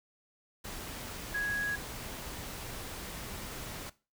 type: tone in noise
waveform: sine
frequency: 1661.2 Hz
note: G#6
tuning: in tune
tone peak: -30 dBFS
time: 1.34-1.76 s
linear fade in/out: 10 ms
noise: pink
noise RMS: -42 dBFS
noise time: 0.64-3.9 s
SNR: +9 dB
effects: noise-tail reverb RT60 0.3 s tail -18 dB re dry